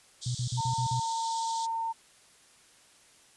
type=band-pass noise; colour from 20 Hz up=pink; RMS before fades=-41 dBFS; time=0.21-1.67 s; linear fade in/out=20 ms; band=3300 to 8700 Hz; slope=96 dB/octave
type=tone bursts; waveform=sine; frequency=123.47 Hz; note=B2; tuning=in tune; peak=-28 dBFS; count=6; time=0.26-0.999 s; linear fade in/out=5 ms; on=89 ms; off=41 ms
type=tone; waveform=sine; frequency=908 Hz; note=A#5; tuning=46 cents flat; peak=-29 dBFS; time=0.57-1.93 s; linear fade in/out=20 ms
effects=white hiss -59 dBFS RMS until 3.36 s + resampled to 24000 Hz